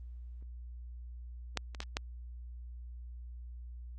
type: clicks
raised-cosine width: 0.2 ms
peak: -14 / -28 / -19 / -15 dBFS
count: 4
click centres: 1.573 / 1.748 / 1.804 / 1.969 s
effects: added 60 Hz sine -43 dBFS peak until 3.98 s + Opus 24 kbps